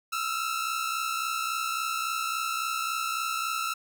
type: tone pair together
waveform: sawtooth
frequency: 1301 / 1364.6 Hz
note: E6 / F6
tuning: -23 / -41 cents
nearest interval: minor second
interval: 82 cents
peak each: -27 / -28 dBFS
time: 0.12-3.74 s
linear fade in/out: 10 ms
effects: none